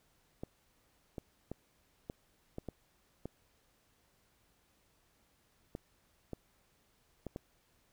clicks, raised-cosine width 2 ms, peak -27 dBFS, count 11, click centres 0.435 / 1.182 / 1.516 / 2.099 / 2.584 / 2.687 / 3.256 / 5.751 / 6.333 / 7.267 / 7.361 s, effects pink hiss -72 dBFS RMS until 7.92 s

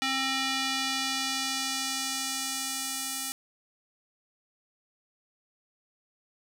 square tone with band-pass filter sweep, 266.4 Hz, C4, 31 cents sharp, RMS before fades -31 dBFS, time 0.02-3.32 s, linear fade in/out 0 ms, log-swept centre 3200 to 9800 Hz, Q 0.96, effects none

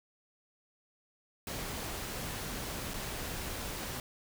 pink noise with dropouts, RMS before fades -39 dBFS, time 1.47-4 s, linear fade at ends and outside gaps 1 ms, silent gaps 2.936-2.941 s, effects none

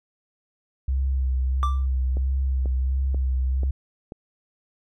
sine tone with vibrato, 65.5 Hz, C2, 2 cents sharp, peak -20 dBFS, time 0.88-3.71 s, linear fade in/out 5 ms, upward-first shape sine, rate 1.5 Hz, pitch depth 35 cents each way
triangle tone with exponential decay, 1174.7 Hz, D6, in tune, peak -18 dBFS, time 1.63-1.86 s, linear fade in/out 0 ms, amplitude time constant 50 ms
click train, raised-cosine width 2 ms, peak -22 dBFS, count 5, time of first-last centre 2.17-4.121 s, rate 2.05 Hz
effects none

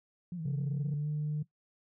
sine tone with vibrato, 167.9 Hz, E3, 32 cents sharp, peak -35 dBFS, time 0.32-0.94 s, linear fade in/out 2 ms, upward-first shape triangle, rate 7.5 Hz, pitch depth 140 cents each way
sine tone with pitch glide, 137.8 to 150.27 Hz, C#3 to D3, -10 to +40 cents, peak -29 dBFS, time 0.45-1.43 s, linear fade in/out 10 ms, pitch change +150 cents, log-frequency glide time 0.73-1.08 s
effects noise-tail reverb RT60 0.1 s tail -17 dB re dry + tanh soft clip ceiling -27 dBFS

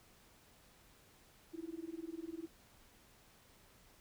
sine tone with tremolo, 329.6 Hz, E4, in tune, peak -39 dBFS, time 1.53-2.48 s, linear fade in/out 20 ms, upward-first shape sine, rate 20 Hz, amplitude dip 95%, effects pink hiss -65 dBFS RMS until 4 s

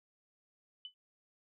sine tone with exponential decay, 3000 Hz, F#7, 23 cents sharp, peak -39 dBFS, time 0.85-0.94 s, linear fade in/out 1 ms, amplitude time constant 19 ms, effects none

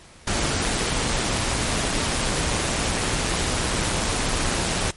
pink noise with amplitude modulation, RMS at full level -22 dBFS, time 0.27-4.91 s, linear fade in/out 5 ms, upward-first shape sine, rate 119 Hz, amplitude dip 30%, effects pink hiss -48 dBFS RMS until 4.96 s + MP3 48 kbps

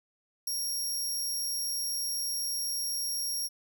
20% pulse tone with ADSR envelope, 5588 Hz, F8, in tune, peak -22 dBFS, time 0.47-3.49 s, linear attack 6 ms, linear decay 7 ms, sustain -3 dB, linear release 32 ms, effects none

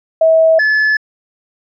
sine / triangle tone pair in turn, 646 / 1724.6 Hz, E5 / A6, -35 / -35 cents, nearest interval octave + perfect fourth, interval 1700 cents, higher second, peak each -6 / -8 dBFS, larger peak first, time 0.21-0.59 / 0.59-0.97 s, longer neither, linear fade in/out 5 ms, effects resampled to 16000 Hz

